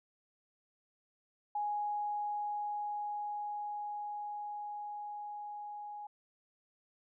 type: tone with level ramp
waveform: sine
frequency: 830.6 Hz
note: G#5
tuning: in tune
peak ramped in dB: -32 to -42 dBFS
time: 1.55-6.07 s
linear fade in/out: 5 ms
effects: none